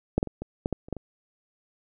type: clicks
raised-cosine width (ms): 2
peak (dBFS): -8 / -10 / -22 / -20 / -12 / -13 / -30 / -15 / -24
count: 9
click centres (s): 0.18 / 0.229 / 0.273 / 0.42 / 0.659 / 0.727 / 0.885 / 0.927 / 0.967
effects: none